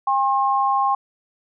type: tone pair together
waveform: sine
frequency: 805 / 1072.7 Hz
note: G5 / C6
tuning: +46 / +43 cents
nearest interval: perfect fourth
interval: 497 cents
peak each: -19 dBFS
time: 0.07-0.95 s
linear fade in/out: 5 ms
effects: none